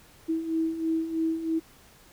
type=beating tone pair; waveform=sine; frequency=321.7 / 324.8 Hz; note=E4 / E4; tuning=-42 / -26 cents; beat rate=3.1 Hz; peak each=-32 / -26 dBFS; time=0.28-1.6 s; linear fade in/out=20 ms; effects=pink hiss -55 dBFS RMS until 2.12 s